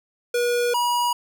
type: tone pair in turn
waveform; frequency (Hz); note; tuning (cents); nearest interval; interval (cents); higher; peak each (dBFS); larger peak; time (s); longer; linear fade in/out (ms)
square; 482.5 / 965; B4 / B5; -40 / -40; octave; 1200; second; -20; neither; 0.34-0.74 / 0.74-1.13; first; 5
effects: none